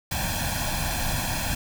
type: noise with comb filter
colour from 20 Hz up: pink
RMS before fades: -27 dBFS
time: 0.11-1.55 s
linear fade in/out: 5 ms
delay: 1.2 ms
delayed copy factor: +0.95
effects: none